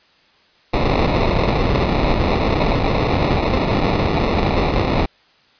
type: noise with sample-and-hold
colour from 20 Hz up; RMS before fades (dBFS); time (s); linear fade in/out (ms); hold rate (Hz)
pink; -17; 0.73-5.06; 10; 1575
effects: white hiss -54 dBFS RMS until 5.59 s + resampled to 11025 Hz